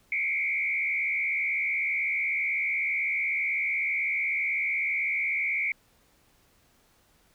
sine tone with frequency modulation, 2237 Hz, C#7, 15 cents sharp, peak -25 dBFS, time 0.12-5.72 s, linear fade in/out 2 ms, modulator 76 Hz, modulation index 1.7, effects pink hiss -64 dBFS RMS until 7.34 s

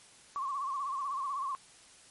sine tone with vibrato, 1100 Hz, C#6, 14 cents flat, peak -32 dBFS, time 0.36-1.55 s, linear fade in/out 0 ms, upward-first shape sine, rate 16 Hz, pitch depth 89 cents each way, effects white hiss -57 dBFS RMS until 2.1 s + MP3 48 kbps

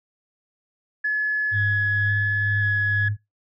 sine tone with vibrato, 1698 Hz, G#6, 38 cents sharp, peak -19 dBFS, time 1.04-3.09 s, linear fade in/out 10 ms, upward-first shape square, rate 0.95 Hz, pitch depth 10 cents each way
sine tone with tremolo, 104 Hz, G#2, 3 cents sharp, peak -21 dBFS, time 1.51-3.17 s, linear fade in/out 50 ms, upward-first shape sine, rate 2.1 Hz, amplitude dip 40%
effects noise-tail reverb RT60 0.2 s tail -23 dB re dry + tanh soft clip ceiling -12 dBFS

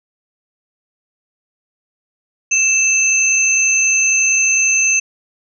sine tone pair together, 2637 / 6268 Hz, E7 / G8, 0 / -1 cents, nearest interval octave + minor third, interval 1499 cents, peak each -14 dBFS, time 2.51-5 s, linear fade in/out 10 ms, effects none

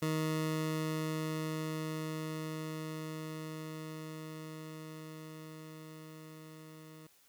20% pulse tone with level ramp, 157 Hz, D#3, 16 cents sharp, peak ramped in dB -26 to -46 dBFS, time 0.02-7.07 s, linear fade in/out 5 ms, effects white hiss -66 dBFS RMS until 7.28 s

